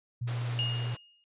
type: tone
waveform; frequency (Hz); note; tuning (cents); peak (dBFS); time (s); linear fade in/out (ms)
sine; 120; B2; -49; -30; 0.21-0.95; 10
type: high-pass noise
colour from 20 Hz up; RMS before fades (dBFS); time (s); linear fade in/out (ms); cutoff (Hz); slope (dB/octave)
pink; -43; 0.27-0.97; 10; 300; 12
type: tone with exponential decay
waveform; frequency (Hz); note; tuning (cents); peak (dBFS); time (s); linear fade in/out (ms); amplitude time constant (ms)
sine; 2849; F7; +34; -27; 0.59-1.24; 0; 140
effects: resampled to 8000 Hz